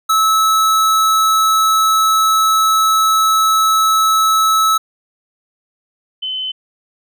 square / sine tone pair in turn, 1300 / 3045 Hz, E6 / F#7, -24 / +49 cents, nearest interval octave + minor third, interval 1473 cents, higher second, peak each -11 / -19 dBFS, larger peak first, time 0.09-4.78 / 6.22-6.52 s, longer first, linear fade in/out 10 ms, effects none

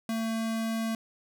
square tone, 224.9 Hz, A3, 38 cents sharp, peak -29 dBFS, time 0.09-0.95 s, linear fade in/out 2 ms, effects none

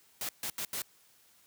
white noise bursts at uneven times, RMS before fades -36 dBFS, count 4, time 0.21-0.29 / 0.43-0.5 / 0.58-0.65 / 0.73-0.82 s, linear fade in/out 2 ms, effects white hiss -64 dBFS RMS until 1.46 s + high-pass 60 Hz 12 dB/octave

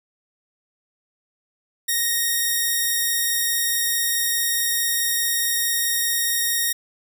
5% pulse tone, 1864.7 Hz, A#6, in tune, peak -9 dBFS, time 1.88-6.73 s, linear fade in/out 10 ms, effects none

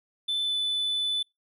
triangle tone with pitch glide, 3520 to 3496 Hz, A7 to A7, 0 to -12 cents, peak -23 dBFS, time 0.28-1.23 s, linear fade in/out 10 ms, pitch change -12 cents, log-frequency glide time 0.43-0.55 s, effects noise-tail reverb RT60 0.2 s tail -26 dB re dry + tanh soft clip ceiling -19 dBFS

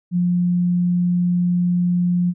sine tone, 176.9 Hz, F3, 23 cents sharp, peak -15 dBFS, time 0.11-2.34 s, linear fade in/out 50 ms, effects none

